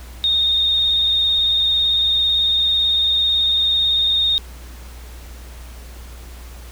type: tone with vibrato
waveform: sine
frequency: 3687 Hz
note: A#7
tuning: 20 cents flat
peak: -14 dBFS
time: 0.24-4.38 s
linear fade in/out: 0 ms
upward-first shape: square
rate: 18 Hz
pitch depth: 16 cents each way
effects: added 60 Hz sine -34 dBFS peak until 6.71 s + pink hiss -43 dBFS RMS until 6.71 s